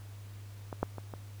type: clicks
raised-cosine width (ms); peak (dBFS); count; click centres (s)
1; -24 / -14 / -27 / -27; 4; 0.728 / 0.83 / 0.983 / 1.138
effects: added 101 Hz sine -44 dBFS peak until 1.4 s + pink hiss -58 dBFS RMS until 1.4 s